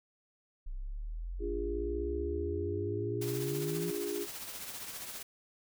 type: exponential sweep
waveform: sine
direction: up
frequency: 30.87 to 172.8 Hz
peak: -36 dBFS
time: 0.66-3.91 s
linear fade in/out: 10 ms
type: chord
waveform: sine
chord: D diminished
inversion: none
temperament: equal with one note detuned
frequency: 293.7 / 349.2 / 409.8 Hz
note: D4 / F4 / Ab4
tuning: 0 / 0 / -23 cents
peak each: -42 / -38 / -36 dBFS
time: 1.39-4.27 s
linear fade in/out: 50 ms
type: noise with tremolo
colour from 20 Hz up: white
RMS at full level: -41 dBFS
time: 3.21-5.23 s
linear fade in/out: 10 ms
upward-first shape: triangle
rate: 15 Hz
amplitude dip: 50%
effects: none